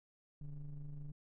triangle ring-modulated tone, 67 Hz, C2, 42 cents sharp, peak -38 dBFS, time 0.41-1.12 s, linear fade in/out 5 ms, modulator 79.4 Hz, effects none

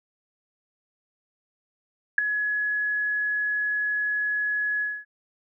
sine tone with ADSR envelope, 1689 Hz, G#6, 29 cents sharp, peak -11 dBFS, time 2.18-5.05 s, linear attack 4 ms, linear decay 6 ms, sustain -12 dB, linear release 240 ms, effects none

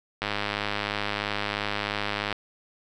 click train, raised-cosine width 0.3 ms, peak -11 dBFS, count 218, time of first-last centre 0.22-2.327 s, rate 103 Hz, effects none

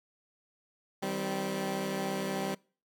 15% pulse tone cluster, 158.7 / 194.3 / 260 Hz, D#3 / G3 / C4, +35 / -15 / -11 cents, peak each -34 / -27 / -32 dBFS, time 1.02-2.55 s, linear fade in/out 10 ms, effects noise-tail reverb RT60 0.4 s tail -25 dB re dry

